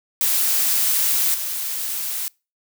blue noise with level steps, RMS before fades -19 / -26 dBFS, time 0.21-2.28 s, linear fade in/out 0 ms, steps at 1.34 s, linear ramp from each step 5 ms, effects noise-tail reverb RT60 0.3 s tail -26 dB re dry

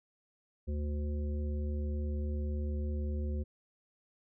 harmonic tone with a mistuned harmonic, 73.5 Hz, D2, 2 cents sharp, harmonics 1 / 3 / 5 / 7, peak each -32 / -42 / -46 / -49 dBFS, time 0.67-3.44 s, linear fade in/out 20 ms, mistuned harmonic 1, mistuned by +26 cents, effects none

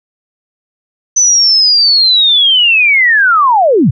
sine linear sweep, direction down, 6090 to 93.3 Hz, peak -5 dBFS, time 1.16-3.91 s, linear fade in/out 10 ms, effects none

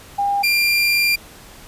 sine / 30% pulse tone pair in turn, 804 / 2386 Hz, G5 / D7, +44 / +27 cents, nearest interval octave + perfect fifth, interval 1883 cents, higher second, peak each -16 / -12 dBFS, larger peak second, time 0.18-0.43 / 0.43-1.16 s, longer second, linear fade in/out 10 ms, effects pink hiss -42 dBFS RMS until 1.67 s + resampled to 32000 Hz

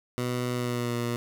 15% pulse tone with pitch glide, 123.47 to 119.47 Hz, B2 to A#2, 0 to +43 cents, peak -21 dBFS, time 0.18-1.16 s, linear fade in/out 0 ms, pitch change -57 cents, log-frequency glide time 0.52-0.97 s, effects none

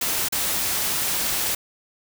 white noise with dropouts, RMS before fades -24 dBFS, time 0.01-1.55 s, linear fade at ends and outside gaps 5 ms, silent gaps 0.286-0.323 s, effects none

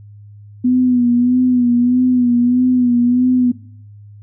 sine tone with vibrato, 246.9 Hz, B3, in tune, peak -10 dBFS, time 0.64-3.52 s, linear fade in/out 10 ms, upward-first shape sine, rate 1.6 Hz, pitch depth 47 cents each way, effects noise-tail reverb RT60 0.6 s tail -18 dB re dry + added 103 Hz sine -36 dBFS peak until 4.22 s

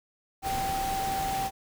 sine tone in noise, 777 Hz, G5, 16 cents flat, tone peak -28 dBFS, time 0.42-1.51 s, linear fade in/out 50 ms, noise pink, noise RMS -35 dBFS, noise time 0.42-1.51 s, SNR +4 dB, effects none

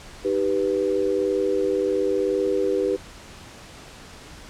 sine chord, Eb augmented, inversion none, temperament equal, 311.1 / 392 / 493.9 Hz, Eb4 / G4 / B4, 0 / 0 / 0 cents, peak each -28 / -22 / -24 dBFS, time 0.24-2.97 s, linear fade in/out 20 ms, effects pink hiss -43 dBFS RMS until 4.49 s + low-pass 8000 Hz 12 dB/octave

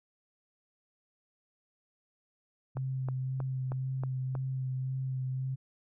sine tone with vibrato, 130.81 Hz, C3, in tune, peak -31 dBFS, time 2.75-5.56 s, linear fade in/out 20 ms, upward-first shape sine, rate 1.9 Hz, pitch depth 16 cents each way
click train, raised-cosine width 1 ms, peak -26 dBFS, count 6, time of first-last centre 2.77-4.352 s, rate 3.16 Hz
effects none

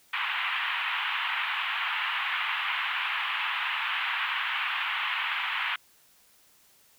white band-pass noise, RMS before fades -30 dBFS, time 0.13-5.76 s, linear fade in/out 5 ms, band 880 to 3100 Hz, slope 48 dB/octave, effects white hiss -61 dBFS RMS until 6.98 s

